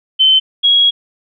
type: tone pair in turn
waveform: sine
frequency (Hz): 3073 / 3312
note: G7 / G#7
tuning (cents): -35 / -5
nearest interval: minor second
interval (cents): 130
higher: second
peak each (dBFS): -6 / -7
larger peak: first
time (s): 0.19-0.4 / 0.63-0.91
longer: second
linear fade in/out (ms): 20
effects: none

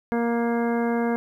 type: harmonic tone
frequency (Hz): 234.5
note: A#3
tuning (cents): +11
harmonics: 1 / 2 / 3 / 4 / 5 / 6 / 7 / 9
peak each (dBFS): -23 / -26 / -31 / -34 / -39 / -40 / -36 / -41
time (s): 0.12-1.16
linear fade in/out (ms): 0
effects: 10-bit

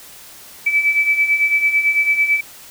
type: beating tone pair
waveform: sine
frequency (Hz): 2300 / 2309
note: D7 / D7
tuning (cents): -37 / -30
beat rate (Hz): 9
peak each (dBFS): -20 / -14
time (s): 0.66-2.41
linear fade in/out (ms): 10
effects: white hiss -40 dBFS RMS until 2.7 s

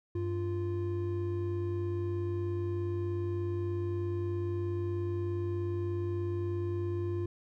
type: tone pair together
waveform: triangle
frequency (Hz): 97 / 347.8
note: G2 / F4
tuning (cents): -18 / -7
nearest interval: octave + minor seventh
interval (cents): 2211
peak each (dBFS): -31 / -32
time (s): 0.15-7.26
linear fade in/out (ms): 5
effects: none

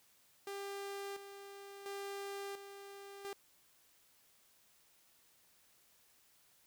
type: tone with tremolo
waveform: sawtooth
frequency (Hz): 398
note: G4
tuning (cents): +26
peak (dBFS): -38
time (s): 0.47-3.33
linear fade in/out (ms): 2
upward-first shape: square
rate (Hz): 0.72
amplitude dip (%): 60
effects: white hiss -69 dBFS RMS until 6.66 s

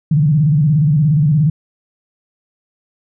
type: tone with vibrato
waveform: sine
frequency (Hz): 149.9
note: D3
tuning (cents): +36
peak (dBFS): -9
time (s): 0.11-1.5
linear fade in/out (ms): 5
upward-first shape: square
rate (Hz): 17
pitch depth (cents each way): 120
effects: none

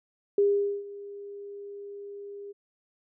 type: tone with ADSR envelope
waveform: sine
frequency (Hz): 404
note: G#4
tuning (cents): -48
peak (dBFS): -18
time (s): 0.38-2.53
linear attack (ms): 3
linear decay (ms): 450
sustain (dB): -20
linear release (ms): 22
effects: none

